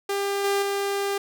sawtooth tone with level steps, 399 Hz, G4, 31 cents sharp, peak -20 / -17 / -20 dBFS, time 0.09-1.18 s, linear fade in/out 5 ms, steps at 0.44 / 0.62 s, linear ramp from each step 5 ms, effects none

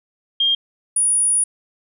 sine tone pair in turn, 3213 / 9692 Hz, G7 / D#9, +42 / -47 cents, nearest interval octave + perfect fifth, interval 1911 cents, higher second, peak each -14 dBFS, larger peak neither, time 0.4-0.55 / 0.96-1.44 s, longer second, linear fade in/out 5 ms, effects none

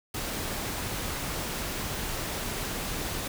pink noise, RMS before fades -33 dBFS, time 0.14-3.28 s, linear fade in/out 5 ms, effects none

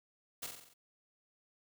white noise with echo, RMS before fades -41 dBFS, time 0.42-0.47 s, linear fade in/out 10 ms, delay 45 ms, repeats 6, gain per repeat -4 dB, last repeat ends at 0.74 s, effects none

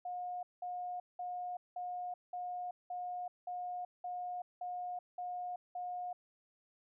sine tone bursts, 718 Hz, F5, 48 cents sharp, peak -38 dBFS, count 11, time 0.05-6.13 s, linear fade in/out 5 ms, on 380 ms, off 190 ms, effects none

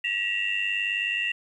sine tone cluster, 1920 / 2692 / 2791 Hz, B6 / E7 / F7, -49 / +36 / -2 cents, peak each -29 / -28 / -28 dBFS, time 0.04-1.32 s, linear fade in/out 5 ms, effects tanh soft clip ceiling -16 dBFS + 10-bit

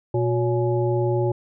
harmonic tone with a mistuned harmonic, 120.5 Hz, B2, 42 cents flat, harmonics 1 / 3 / 5 / 7, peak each -22 / -22 / -28 / -31 dBFS, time 0.14-1.32 s, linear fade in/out 5 ms, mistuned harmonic 5, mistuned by -110 cents, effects none

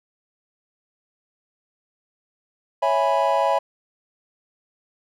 triangle chord, C# minor seventh, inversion none, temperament equal, 554.4 / 659.3 / 830.6 / 987.8 Hz, C#5 / E5 / G#5 / B5, 0 / 0 / 0 / 0 cents, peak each -21 dBFS, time 2.82-3.59 s, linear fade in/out 10 ms, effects none

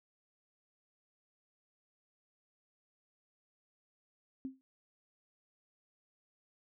sine tone with exponential decay, 264.2 Hz, C4, 17 cents sharp, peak -34 dBFS, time 4.45-4.61 s, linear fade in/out 0 ms, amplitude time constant 33 ms, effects none

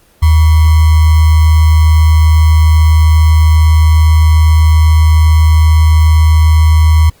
sine tone with sample-and-hold, 78.8 Hz, D#2, 23 cents sharp, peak -3 dBFS, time 0.22-7.1 s, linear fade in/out 10 ms, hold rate 1050 Hz, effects pink hiss -48 dBFS RMS until 7.2 s + Opus 24 kbps

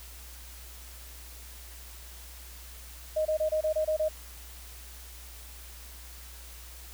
sine tone bursts, 622 Hz, D#5, 1 cent flat, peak -24 dBFS, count 8, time 3.16-4.087 s, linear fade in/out 10 ms, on 94 ms, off 25 ms, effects added 60 Hz sine -46 dBFS peak until 6.93 s + white hiss -49 dBFS RMS until 6.93 s

